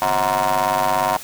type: ring-modulated tone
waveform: 25% pulse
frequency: 97.3 Hz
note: G2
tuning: 12 cents flat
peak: -10 dBFS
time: 0.02-1.17 s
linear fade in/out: 0 ms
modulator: 837 Hz
effects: white hiss -36 dBFS RMS until 1.23 s